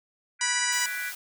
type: chord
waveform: sine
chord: G# half-diminished seventh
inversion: third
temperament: equal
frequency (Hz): 1480 / 1661.2 / 1975.5 / 2349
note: F#6 / G#6 / B6 / D7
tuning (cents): 0 / 0 / 0 / 0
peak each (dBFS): -34 / -38 / -35 / -38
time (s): 0.39-1.13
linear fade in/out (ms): 50
type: harmonic tone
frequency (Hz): 980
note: B5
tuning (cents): -14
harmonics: 1 / 2 / 3 / 4 / 5 / 6 / 7 / 8 / 9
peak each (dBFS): -35 / -31 / -35 / -37 / -33 / -33 / -32 / -36 / -35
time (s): 0.41-0.86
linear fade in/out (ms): 2
type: high-pass noise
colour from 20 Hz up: white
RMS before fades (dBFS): -39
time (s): 0.72-1.15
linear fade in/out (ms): 5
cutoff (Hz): 800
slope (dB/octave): 12
effects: none